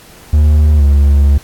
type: tone with pitch glide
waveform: triangle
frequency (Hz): 75.1 to 70.88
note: D2 to C#2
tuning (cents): +39 to +39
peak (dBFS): -3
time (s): 0.33-1.38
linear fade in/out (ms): 5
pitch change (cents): -100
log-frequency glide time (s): 0.76-0.83
effects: pink hiss -39 dBFS RMS until 1.43 s + AAC 64 kbps